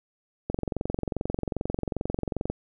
click train, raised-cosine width 2 ms, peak -14 dBFS, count 46, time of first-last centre 0.5-2.5 s, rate 22.5 Hz, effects none

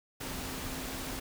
sine tone in noise, 261.6 Hz, C4, in tune, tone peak -45 dBFS, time 0.2-1.2 s, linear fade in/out 10 ms, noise pink, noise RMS -39 dBFS, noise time 0.2-1.2 s, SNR -9 dB, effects none

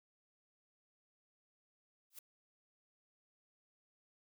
blue noise with exponential growth, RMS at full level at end -45 dBFS, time 2.1-2.19 s, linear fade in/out 5 ms, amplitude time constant 19 ms, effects none

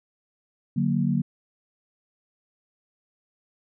sine chord, D augmented, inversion none, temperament equal, 146.83 / 185 / 233.1 Hz, D3 / F#3 / A#3, 0 / 0 / 0 cents, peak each -25 / -25 / -25 dBFS, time 0.76-1.22 s, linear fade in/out 10 ms, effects none

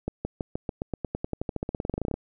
accelerating click train, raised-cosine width 2 ms, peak -15 dBFS, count 27, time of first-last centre 0.08-2.141 s, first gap 170 ms, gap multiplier 0.93, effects none

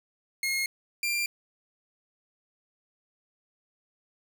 sawtooth tone pair in turn, 2152 / 2379 Hz, C7 / D7, +48 / +22 cents, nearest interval major second, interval 174 cents, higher second, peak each -23 dBFS, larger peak neither, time 0.43-0.66 / 1.03-1.26 s, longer neither, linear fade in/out 2 ms, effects 9-bit

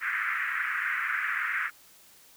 white band-pass noise, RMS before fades -30 dBFS, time 0-1.71 s, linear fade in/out 50 ms, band 1300 to 2100 Hz, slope 48 dB/octave, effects white hiss -56 dBFS RMS until 2.36 s

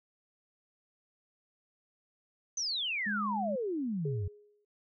sine exponential sweep, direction down, 6272 to 86.8 Hz, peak -31 dBFS, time 2.57-4.28 s, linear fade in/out 5 ms
sine tone, 207.7 Hz, G#3, in tune, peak -34 dBFS, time 3.06-3.56 s, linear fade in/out 10 ms
sine tone with exponential decay, 415.3 Hz, G#4, in tune, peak -33 dBFS, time 4.05-4.65 s, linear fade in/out 5 ms, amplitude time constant 130 ms
effects none

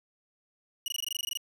sawtooth tone bursts, 2898 Hz, F#7, 37 cents flat, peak -27 dBFS, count 13, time 0.86-1.373 s, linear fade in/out 2 ms, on 21 ms, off 20 ms, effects none

